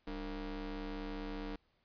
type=ring-modulated tone; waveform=30% pulse; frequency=164.9 Hz; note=E3; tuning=1 cent sharp; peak=-34 dBFS; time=0.07-1.56 s; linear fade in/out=5 ms; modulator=130 Hz; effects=pink hiss -75 dBFS RMS until 1.84 s + resampled to 11025 Hz